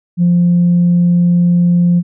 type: tone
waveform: sine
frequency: 174.61 Hz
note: F3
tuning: in tune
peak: -6 dBFS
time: 0.17-2.03 s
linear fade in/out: 50 ms
effects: tanh soft clip ceiling -4 dBFS